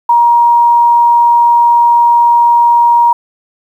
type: tone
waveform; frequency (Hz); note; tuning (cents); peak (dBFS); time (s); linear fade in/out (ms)
sine; 946; A#5; +25; -4; 0.09-3.13; 5
effects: 7-bit